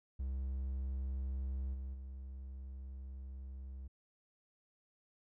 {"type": "tone with level steps", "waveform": "triangle", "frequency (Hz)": 66, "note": "C2", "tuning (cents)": 16, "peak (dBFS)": [-34, -38, -42], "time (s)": [0.19, 3.88], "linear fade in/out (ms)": 10, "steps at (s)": [1.73, 1.93], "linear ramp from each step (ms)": 20, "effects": []}